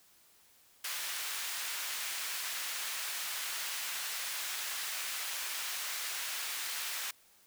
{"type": "high-pass noise", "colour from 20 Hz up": "pink", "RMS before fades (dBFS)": -38, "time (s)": [0.84, 7.11], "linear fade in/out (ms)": 5, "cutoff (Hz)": 1600, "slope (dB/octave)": 12, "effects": ["white hiss -64 dBFS RMS until 7.46 s"]}